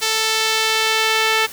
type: tone with band-pass filter sweep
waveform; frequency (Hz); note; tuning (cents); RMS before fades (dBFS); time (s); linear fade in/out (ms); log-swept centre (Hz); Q
sawtooth; 441.3; A4; +5; -18; 0.01-1.47; 20; 4800 to 2600; 0.97
effects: white hiss -35 dBFS RMS until 1.52 s